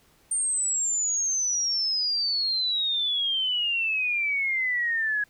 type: exponential sweep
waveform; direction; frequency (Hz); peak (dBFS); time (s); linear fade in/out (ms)
sine; down; 8870 to 1661.2; -23; 0.31-5.24; 5
effects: pink hiss -61 dBFS RMS until 5.29 s